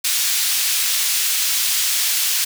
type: high-pass noise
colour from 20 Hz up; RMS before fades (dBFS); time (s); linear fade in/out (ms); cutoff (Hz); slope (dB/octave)
pink; -19; 0.04-2.45; 10; 3300; 12
effects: none